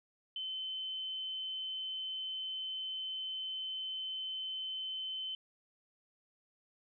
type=tone; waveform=sine; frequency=3063 Hz; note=G7; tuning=41 cents flat; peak=-37 dBFS; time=0.36-5.35 s; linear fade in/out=2 ms; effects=none